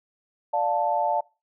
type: chord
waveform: sine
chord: D minor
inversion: none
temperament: just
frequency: 587.3 / 704.8 / 881 Hz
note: D5 / F5 / A5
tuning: 0 / +16 / +2 cents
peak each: -27 / -26 / -24 dBFS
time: 0.53-1.21 s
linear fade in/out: 10 ms
effects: noise-tail reverb RT60 0.3 s tail -24 dB re dry